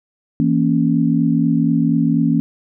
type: chord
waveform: sine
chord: A# diminished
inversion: second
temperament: equal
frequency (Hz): 164.81 / 233.1 / 277.2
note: E3 / A#3 / C#4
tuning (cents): 0 / 0 / 0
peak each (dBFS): -17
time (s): 0.4-2.4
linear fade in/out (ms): 0
effects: none